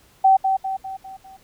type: tone with echo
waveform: sine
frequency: 769 Hz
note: G5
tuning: 33 cents flat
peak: -10 dBFS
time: 0.24-0.37 s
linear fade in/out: 10 ms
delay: 200 ms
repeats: 5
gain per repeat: -6 dB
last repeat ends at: 1.37 s
effects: pink hiss -55 dBFS RMS until 1.43 s